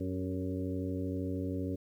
harmonic tone with a mistuned harmonic, 92.8 Hz, F#2, 6 cents sharp, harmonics 1 / 2 / 3 / 4 / 5 / 6, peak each -37 / -41 / -36 / -43 / -43 / -46 dBFS, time 0-1.76 s, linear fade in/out 10 ms, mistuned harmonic 4, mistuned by +49 cents, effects 11-bit

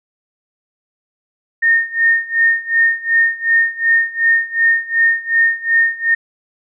sine tone with tremolo, 1833 Hz, A#6, 30 cents flat, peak -8 dBFS, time 1.62-6.15 s, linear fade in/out 10 ms, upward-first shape sine, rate 2.7 Hz, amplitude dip 90%, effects none

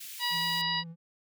white high-pass noise, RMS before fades -43 dBFS, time 0-0.62 s, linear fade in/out 10 ms, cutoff 2000 Hz, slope 24 dB/octave
harmonic tone, 967 Hz, B5, 37 cents flat, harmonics 1 / 2 / 3 / 4 / 5, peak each -34 / -34 / -34 / -34 / -34 dBFS, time 0.19-0.84 s, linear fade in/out 50 ms
triangle tone with vibrato, 167.1 Hz, E3, 24 cents sharp, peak -38 dBFS, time 0.3-0.96 s, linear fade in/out 50 ms, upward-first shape square, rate 8 Hz, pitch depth 19 cents each way
effects none

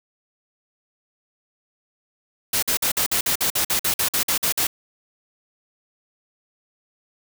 white noise bursts, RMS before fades -21 dBFS, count 15, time 2.53-4.67 s, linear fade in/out 5 ms, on 96 ms, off 50 ms, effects none

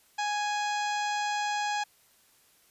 harmonic tone with a mistuned harmonic, 830.6 Hz, G#5, in tune, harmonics 1 / 2 / 3 / 4 / 5 / 6 / 7 / 8 / 9, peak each -29 / -35 / -39 / -41 / -43 / -45 / -46 / -47 / -48 dBFS, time 0.18-1.84 s, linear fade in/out 10 ms, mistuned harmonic 7, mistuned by +37 cents, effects white hiss -63 dBFS RMS until 2.7 s + resampled to 32000 Hz

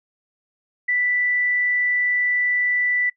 sine tone, 1975.5 Hz, B6, in tune, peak -18 dBFS, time 0.88-3.1 s, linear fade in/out 10 ms, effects noise-tail reverb RT60 0.1 s tail -21 dB re dry

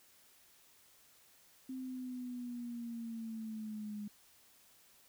sine linear sweep, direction down, 261.6 to 206.1 Hz, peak -40 dBFS, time 1.69-4.08 s, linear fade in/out 5 ms, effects white hiss -65 dBFS RMS until 5.08 s

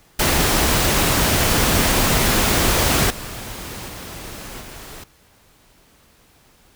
pink noise with level steps, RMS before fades -17 / -32 / -34 / -37 dBFS, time 0.19-5.04 s, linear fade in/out 5 ms, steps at 3.1 / 3.88 / 4.6 s, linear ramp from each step 5 ms, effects pink hiss -54 dBFS RMS until 6.75 s

